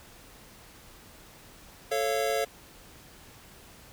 square chord, A augmented, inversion none, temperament just, 440 / 550 / 687.5 Hz, A4 / C#5 / E#5, 0 / -14 / -27 cents, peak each -31 dBFS, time 1.91-2.45 s, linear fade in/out 10 ms, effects pink hiss -52 dBFS RMS until 3.92 s

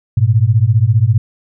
sine beating tone pair, 103.83 / 118.83 Hz, G#2 / A#2, 0 / +34 cents, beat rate 15 Hz, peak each -11 dBFS, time 0.17-1.18 s, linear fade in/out 5 ms, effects none

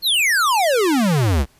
square exponential sweep, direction down, 4435 to 61 Hz, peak -15 dBFS, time 0.02-1.46 s, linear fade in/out 50 ms, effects pink hiss -55 dBFS RMS until 1.59 s + resampled to 32000 Hz

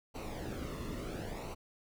brown noise with flanger, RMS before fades -41 dBFS, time 0.14-1.55 s, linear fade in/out 20 ms, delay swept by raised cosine 0.58 to 1.3 ms, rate 0.72 Hz, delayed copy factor -0.7, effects none

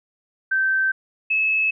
sine tone pair in turn, 1552 / 2594 Hz, G6 / E7, -18 / -28 cents, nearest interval major sixth, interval 890 cents, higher second, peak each -17 dBFS, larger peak neither, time 0.51-0.92 / 1.3-1.71 s, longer neither, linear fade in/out 10 ms, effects none

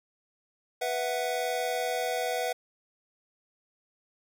square chord, B suspended fourth, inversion none, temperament equal, 493.9 / 659.3 / 740 Hz, B4 / E5 / F#5, 0 / 0 / 0 cents, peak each -33 / -34 / -33 dBFS, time 0.81-2.53 s, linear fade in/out 10 ms, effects none

